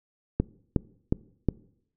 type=click train; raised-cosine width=3 ms; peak=-9 dBFS; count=4; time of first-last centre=0.4-1.487 s; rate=2.76 Hz; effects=noise-tail reverb RT60 0.7 s tail -22 dB re dry